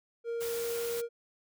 triangle tone with pitch glide, 466.1 to 469.1 Hz, A#4 to A#4, 0 to +11 cents, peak -30 dBFS, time 0.24-1.09 s, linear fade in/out 50 ms, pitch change +11 cents, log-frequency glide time 0.48-0.91 s
white noise, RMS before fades -41 dBFS, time 0.4-1.02 s, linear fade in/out 20 ms
effects none

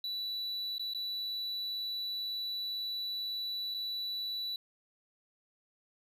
triangle tone with dropouts, 3951 Hz, B7, in tune, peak -33 dBFS, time 0.04-4.56 s, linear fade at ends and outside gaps 2 ms, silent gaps 0.782-0.795 / 0.936-0.947 / 3.741-3.745 s, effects none

